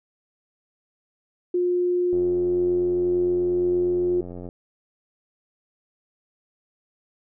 sine tone, 356.3 Hz, F4, 35 cents sharp, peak -19 dBFS, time 1.54-4.21 s, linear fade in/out 5 ms
click train, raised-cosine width 2 ms, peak -24 dBFS, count 210, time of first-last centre 2.13-4.489 s, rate 88.6 Hz
effects none

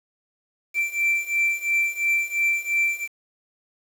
triangle beating tone pair, 2343 / 2345.9 Hz, D7 / D7, -5 / -3 cents, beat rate 2.9 Hz, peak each -23 / -21 dBFS, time 0.74-3.08 s, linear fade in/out 50 ms, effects 7-bit

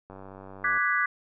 click train, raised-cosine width 1 ms, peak -30 dBFS, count 66, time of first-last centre 0.1-0.774 s, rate 96.4 Hz
sine chord, G# half-diminished seventh, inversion second, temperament equal, 1174.7 / 1480 / 1661.2 / 1975.5 Hz, D6 / F#6 / G#6 / B6, 0 / 0 / 0 / 0 cents, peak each -28 dBFS, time 0.64-1.06 s, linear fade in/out 5 ms
effects none

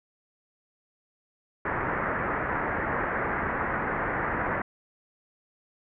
white low-pass noise, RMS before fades -29 dBFS, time 1.65-4.62 s, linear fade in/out 5 ms, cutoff 1900 Hz, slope 48 dB/octave, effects none

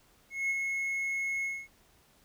triangle tone with ADSR envelope, 2176 Hz, C#7, 33 cents flat, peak -24 dBFS, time 0.3-1.68 s, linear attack 200 ms, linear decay 31 ms, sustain -4 dB, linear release 240 ms, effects tanh soft clip ceiling -20 dBFS + pink hiss -64 dBFS RMS until 2.24 s

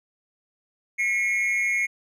triangle tone with amplitude modulation, 2173 Hz, C#7, 35 cents flat, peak -16 dBFS, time 0.98-1.87 s, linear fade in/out 20 ms, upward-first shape sine, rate 212 Hz, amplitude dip 75%, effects none

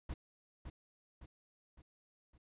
brown noise with echo, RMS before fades -41 dBFS, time 0.09-0.14 s, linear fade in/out 5 ms, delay 560 ms, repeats 4, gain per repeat -6 dB, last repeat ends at 2.38 s, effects resampled to 8000 Hz

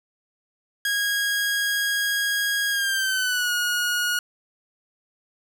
sawtooth tone with pitch glide, 1641 to 1445.2 Hz, G#6 to F#6, -21 to -41 cents, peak -18 dBFS, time 0.85-4.19 s, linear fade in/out 2 ms, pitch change -220 cents, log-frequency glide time 2.7-3.52 s, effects none

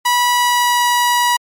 sawtooth tone with pitch glide, 976 to 969.3 Hz, B5 to B5, -21 to -33 cents, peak -8 dBFS, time 0.05-1.37 s, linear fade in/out 10 ms, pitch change -12 cents, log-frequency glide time 0.33-0.87 s, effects MP3 64 kbps

